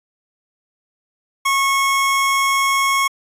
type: tone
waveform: 25% pulse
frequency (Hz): 1095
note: C#6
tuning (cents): -22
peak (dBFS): -11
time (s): 1.45-3.08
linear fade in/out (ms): 10
effects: resampled to 32000 Hz